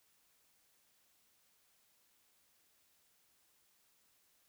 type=silence; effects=white hiss -73 dBFS RMS until 4.48 s